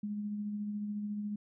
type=tone with tremolo; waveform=sine; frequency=207.7 Hz; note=G#3; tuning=in tune; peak=-33 dBFS; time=0.03-1.36 s; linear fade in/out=5 ms; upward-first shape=sine; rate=14 Hz; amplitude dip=30%; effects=none